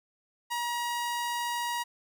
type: tone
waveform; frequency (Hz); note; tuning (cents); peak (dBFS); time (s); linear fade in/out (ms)
sawtooth; 954; A#5; +40; -26; 0.5-1.84; 20
effects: none